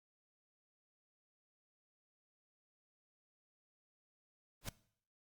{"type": "noise with exponential growth", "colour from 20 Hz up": "pink", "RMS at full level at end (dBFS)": -35, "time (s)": [4.61, 4.69], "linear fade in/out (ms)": 5, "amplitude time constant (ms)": 16, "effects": ["noise-tail reverb RT60 0.6 s tail -20 dB re dry", "Opus 48 kbps"]}